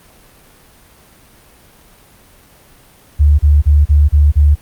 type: tone bursts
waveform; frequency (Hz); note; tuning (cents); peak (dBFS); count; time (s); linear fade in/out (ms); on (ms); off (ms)
sine; 73.42; D2; 0; -5; 6; 3.19-4.555; 20; 200; 33
effects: pink hiss -45 dBFS RMS until 4.61 s + Opus 32 kbps